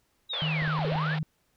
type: linear two-way sweep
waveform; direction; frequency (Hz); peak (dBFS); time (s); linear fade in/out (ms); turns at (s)
sine; down then up; 3900 to 384.8 to 1884; -30; 0.29-1.16; 20; 0.88
type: band-pass noise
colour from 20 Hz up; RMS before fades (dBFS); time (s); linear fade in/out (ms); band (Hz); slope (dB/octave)
pink; -38; 0.33-1.19; 5; 460 to 4200; 48
type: tone with vibrato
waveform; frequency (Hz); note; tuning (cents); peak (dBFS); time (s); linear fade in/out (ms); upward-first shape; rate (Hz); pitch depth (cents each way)
sine; 155.56; D#3; 0; -27; 0.42-1.23; 0; triangle; 2.6; 12
type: clicks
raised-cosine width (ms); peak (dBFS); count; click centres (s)
3; -28; 6; 0.622 / 0.677 / 0.791 / 0.849 / 0.922 / 0.956
effects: pink hiss -71 dBFS RMS until 1.56 s